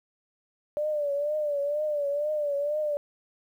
sine tone with vibrato, 587.3 Hz, D5, in tune, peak -25 dBFS, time 0.77-2.97 s, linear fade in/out 0 ms, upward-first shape triangle, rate 2.1 Hz, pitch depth 83 cents each way, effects 10-bit

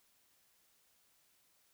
silence, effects white hiss -72 dBFS RMS until 1.73 s

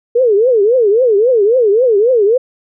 sine tone with vibrato, 453.7 Hz, A#4, 47 cents flat, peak -7 dBFS, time 0.15-2.38 s, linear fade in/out 10 ms, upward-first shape triangle, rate 3.7 Hz, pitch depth 280 cents each way, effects none

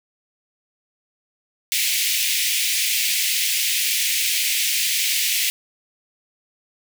pink high-pass noise, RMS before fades -21 dBFS, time 1.72-5.5 s, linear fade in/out 0 ms, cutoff 2100 Hz, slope 48 dB/octave, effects none

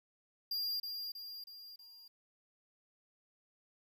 square tone with echo, 4796 Hz, D8, 36 cents sharp, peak -35 dBFS, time 0.51-0.8 s, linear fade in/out 5 ms, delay 320 ms, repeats 4, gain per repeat -5 dB, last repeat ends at 2.08 s, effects 12-bit

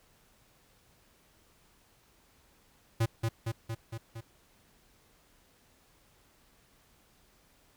square tone with echo, 113.5 Hz, A#2, 46 cents flat, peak -25 dBFS, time 3-3.06 s, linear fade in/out 10 ms, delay 230 ms, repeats 5, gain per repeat -3 dB, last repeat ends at 4.21 s, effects pink hiss -65 dBFS RMS until 7.76 s

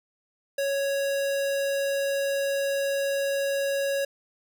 square tone, 554.4 Hz, C#5, in tune, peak -25 dBFS, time 0.58-4.05 s, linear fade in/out 5 ms, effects none

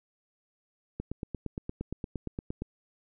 click train, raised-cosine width 3 ms, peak -21 dBFS, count 15, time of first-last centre 1-2.62 s, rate 8.64 Hz, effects none

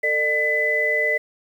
sine tone cluster, 447.9 / 602 / 2005 Hz, A4 / D5 / B6, +31 / +43 / +26 cents, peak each -27 / -25 / -19 dBFS, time 0.03-1.18 s, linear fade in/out 10 ms, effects 8-bit

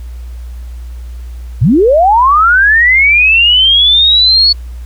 sine linear sweep, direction up, 90.2 to 4435 Hz, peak -4 dBFS, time 1.61-4.53 s, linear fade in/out 10 ms, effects added 60 Hz sine -22 dBFS peak until 4.85 s + pink hiss -45 dBFS RMS until 4.85 s

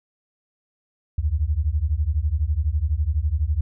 sine beating tone pair, 70 / 82 Hz, C#2 / E2, +18 / -9 cents, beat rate 12 Hz, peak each -22 dBFS, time 1.18-3.61 s, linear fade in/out 5 ms, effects none

